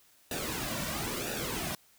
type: noise with flanger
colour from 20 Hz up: pink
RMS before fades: -35 dBFS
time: 0.31-1.75 s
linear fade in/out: 2 ms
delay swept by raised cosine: 0.93 to 2.43 ms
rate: 1 Hz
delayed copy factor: -0.7
effects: white hiss -63 dBFS RMS until 1.98 s